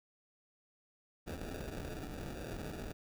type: noise with sample-and-hold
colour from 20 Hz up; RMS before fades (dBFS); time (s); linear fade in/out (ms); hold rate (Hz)
pink; -43; 1.26-2.93; 20; 1050
effects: none